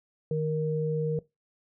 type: tone pair together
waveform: sine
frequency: 154.87 / 468 Hz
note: D#3 / A#4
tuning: -8 / +7 cents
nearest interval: octave + perfect fifth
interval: 1915 cents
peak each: -28 dBFS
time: 0.31-1.19 s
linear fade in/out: 2 ms
effects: noise-tail reverb RT60 0.2 s tail -20 dB re dry